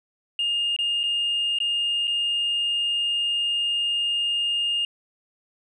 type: tone with dropouts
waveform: sine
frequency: 2830 Hz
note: F7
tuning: 22 cents sharp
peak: -20 dBFS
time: 0.39-4.85 s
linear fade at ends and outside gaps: 2 ms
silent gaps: 0.764-0.788 / 1.033-1.037 / 1.587-1.602 / 2.072-2.077 s
effects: tanh soft clip ceiling -18 dBFS